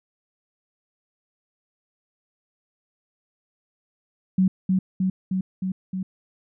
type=tone with echo; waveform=sine; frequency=187.4 Hz; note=F#3; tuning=22 cents sharp; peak=-15 dBFS; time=4.38-4.48 s; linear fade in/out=5 ms; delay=310 ms; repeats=5; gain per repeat=-2 dB; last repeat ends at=6.03 s; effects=none